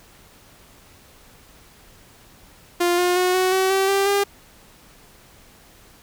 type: tone with pitch steps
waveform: sawtooth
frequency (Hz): 350 / 356.9 / 364 / 371.2 / 378.6 / 386.1 / 393.8 / 401.6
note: F4 / F4 / F#4 / F#4 / F#4 / G4 / G4 / G4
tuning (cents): +4 / +38 / -28 / +6 / +40 / -26 / +8 / +42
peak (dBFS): -13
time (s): 2.8-4.24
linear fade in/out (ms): 10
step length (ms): 180
effects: pink hiss -50 dBFS RMS until 6.02 s